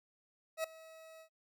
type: tone with ADSR envelope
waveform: 40% pulse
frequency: 643 Hz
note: E5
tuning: 43 cents flat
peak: -31 dBFS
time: 0.57-1.29 s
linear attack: 70 ms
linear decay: 5 ms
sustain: -21 dB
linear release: 84 ms
effects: noise-tail reverb RT60 0.1 s tail -21 dB re dry